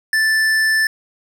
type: tone with hard clipping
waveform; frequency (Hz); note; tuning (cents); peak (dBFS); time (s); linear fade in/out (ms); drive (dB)
sine; 1760; A6; 0; -15; 0.13-0.87; 2; 12
effects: none